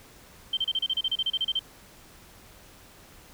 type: tone bursts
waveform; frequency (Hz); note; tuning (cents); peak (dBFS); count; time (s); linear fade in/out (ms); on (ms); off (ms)
sine; 3126; G7; -6; -23; 15; 0.53-1.593; 5; 41; 32
effects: pink hiss -52 dBFS RMS until 3.33 s